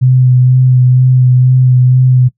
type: tone with vibrato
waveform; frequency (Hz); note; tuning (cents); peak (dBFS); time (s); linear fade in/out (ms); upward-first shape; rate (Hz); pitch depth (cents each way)
sine; 127.3; C3; -47; -4; 0.01-2.29; 20; sine; 2.1; 18
effects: noise-tail reverb RT60 0.1 s tail -18 dB re dry

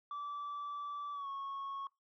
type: tone with pitch glide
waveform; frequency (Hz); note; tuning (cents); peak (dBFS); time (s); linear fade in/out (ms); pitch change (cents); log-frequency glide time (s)
sine; 1159 to 1100.3; D6 to C#6; -23 to -13; -37; 0.11-1.87; 2; -90; 1.13-1.28
effects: noise-tail reverb RT60 0.2 s tail -25 dB re dry + tanh soft clip ceiling -38 dBFS

